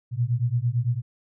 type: beating tone pair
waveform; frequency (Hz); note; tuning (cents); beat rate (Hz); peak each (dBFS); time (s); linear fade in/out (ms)
sine; 116.1 / 125; A#2 / B2; -7 / +21; 8.9; -24 / -24; 0.11-1.02; 50
effects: none